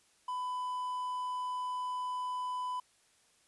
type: tone with quantisation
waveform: triangle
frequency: 1000 Hz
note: B5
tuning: 21 cents sharp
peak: -32 dBFS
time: 0.28-2.8 s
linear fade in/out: 5 ms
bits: 10
effects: white hiss -68 dBFS RMS until 3.47 s + resampled to 24000 Hz